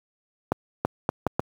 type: accelerating click train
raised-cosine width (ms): 1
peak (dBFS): -7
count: 5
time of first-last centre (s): 0.52-1.395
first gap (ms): 330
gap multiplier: 0.73
effects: high-pass 80 Hz 12 dB/octave + 7-bit